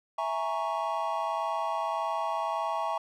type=chord; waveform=triangle; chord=A# half-diminished seventh; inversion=second; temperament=equal; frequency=659.3 / 830.6 / 932.3 / 1108.7 Hz; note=E5 / G#5 / A#5 / C#6; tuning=0 / 0 / 0 / 0 cents; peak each=-32 dBFS; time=0.18-2.98 s; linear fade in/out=5 ms; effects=none